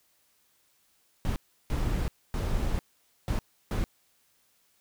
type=noise bursts at uneven times; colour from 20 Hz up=brown; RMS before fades=-28 dBFS; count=5; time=1.25-1.36 / 1.7-2.08 / 2.34-2.79 / 3.28-3.39 / 3.71-3.84 s; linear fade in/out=0 ms; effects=white hiss -68 dBFS RMS until 4.8 s